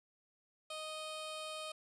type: tone with notch filter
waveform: 10% pulse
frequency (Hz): 622.3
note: D#5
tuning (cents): 0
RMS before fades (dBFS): -44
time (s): 0.7-1.72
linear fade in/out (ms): 5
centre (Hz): 1900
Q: 1.9
effects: resampled to 22050 Hz + 11-bit